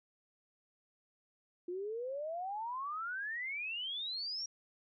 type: exponential sweep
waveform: sine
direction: up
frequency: 345.6 to 5700 Hz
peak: -37 dBFS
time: 1.68-4.46 s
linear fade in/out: 5 ms
effects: none